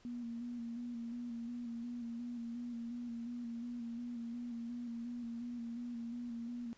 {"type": "tone with vibrato", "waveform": "sine", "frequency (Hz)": 237, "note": "A#3", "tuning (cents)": 29, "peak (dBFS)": -40, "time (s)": [0.05, 6.73], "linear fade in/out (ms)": 0, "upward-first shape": "square", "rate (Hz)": 2.8, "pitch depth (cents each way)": 30, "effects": ["pink hiss -66 dBFS RMS until 6.77 s", "resampled to 16000 Hz"]}